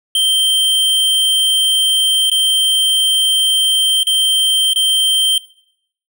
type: tone with dropouts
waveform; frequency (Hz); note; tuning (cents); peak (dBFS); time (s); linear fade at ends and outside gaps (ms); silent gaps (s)
square; 3136; G7; 0; -12; 0.15-5.38; 2; 2.299-2.315 / 4.032-4.069 / 4.734-4.759
effects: noise-tail reverb RT60 0.7 s tail -19 dB re dry